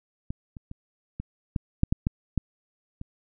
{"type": "clicks", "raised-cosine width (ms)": 5, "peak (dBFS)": [-19, -28, -26, -20, -13, -7, -10, -11, -11, -24], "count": 10, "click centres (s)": [0.305, 0.568, 0.714, 1.2, 1.562, 1.834, 1.925, 2.069, 2.377, 3.014], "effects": []}